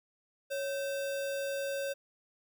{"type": "tone with sample-and-hold", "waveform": "sine", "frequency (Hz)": 554.4, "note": "C#5", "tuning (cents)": 0, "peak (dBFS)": -32, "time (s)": [0.5, 1.94], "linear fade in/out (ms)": 20, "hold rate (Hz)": 2100, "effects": []}